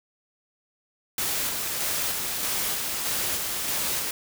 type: noise with tremolo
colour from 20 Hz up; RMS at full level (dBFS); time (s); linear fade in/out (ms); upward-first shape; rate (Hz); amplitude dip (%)
white; -27; 1.18-4.11; 2; square; 1.6; 25
effects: none